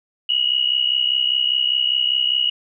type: tone pair together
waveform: sine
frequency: 2871 / 2936 Hz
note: F7 / F#7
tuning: +47 / -14 cents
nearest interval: unison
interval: 39 cents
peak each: -19 dBFS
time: 0.29-2.5 s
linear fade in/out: 5 ms
effects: none